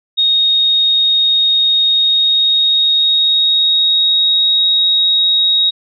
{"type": "tone with pitch glide", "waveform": "sine", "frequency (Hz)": [3729, 3781], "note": ["A#7", "A#7"], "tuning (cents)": [0, 24], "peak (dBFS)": -9, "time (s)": [0.17, 5.71], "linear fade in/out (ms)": 20, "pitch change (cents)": 24, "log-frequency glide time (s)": [1.86, 4.53], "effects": []}